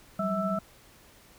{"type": "tone cluster", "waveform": "sine", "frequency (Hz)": [180, 194.8, 649, 1323], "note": ["F#3", "G3", "E5", "E6"], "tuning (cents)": [-47, -11, -27, 6], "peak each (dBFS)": [-37, -30, -31, -32], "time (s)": [0.19, 0.59], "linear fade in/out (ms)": 5, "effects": ["pink hiss -56 dBFS RMS until 1.38 s"]}